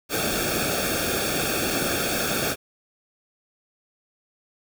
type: noise with comb filter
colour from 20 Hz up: pink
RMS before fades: -25 dBFS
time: 0.09-2.56 s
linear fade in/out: 50 ms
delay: 1 ms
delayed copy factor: -0.9
effects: none